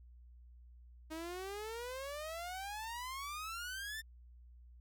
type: exponential sweep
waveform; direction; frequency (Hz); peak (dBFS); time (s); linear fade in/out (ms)
sawtooth; up; 311.1 to 1811; -38; 1.1-4.02; 20
effects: added 60 Hz sine -55 dBFS peak until 4.8 s